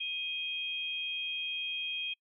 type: tone pair together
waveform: sine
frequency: 2500 / 3231 Hz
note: D#7 / G#7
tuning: +8 / -48 cents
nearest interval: major third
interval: 444 cents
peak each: -37 / -35 dBFS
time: 0-2.14 s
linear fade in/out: 10 ms
effects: noise-tail reverb RT60 0.1 s tail -26 dB re dry